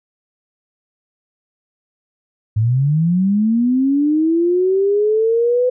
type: linear sweep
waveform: sine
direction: up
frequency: 103.83 to 505 Hz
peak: -12 dBFS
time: 2.56-5.7 s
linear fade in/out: 10 ms
effects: none